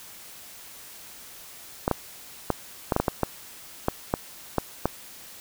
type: clicks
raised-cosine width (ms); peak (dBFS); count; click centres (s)
1; -7; 12; 1.879 / 1.913 / 2.503 / 2.922 / 2.964 / 3 / 3.082 / 3.233 / 3.884 / 4.139 / 4.583 / 4.856
effects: white hiss -45 dBFS RMS until 5.4 s